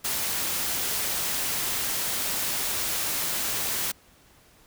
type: noise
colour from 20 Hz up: white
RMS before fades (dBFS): -28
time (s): 0.04-3.92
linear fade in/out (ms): 10
effects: pink hiss -57 dBFS RMS until 4.66 s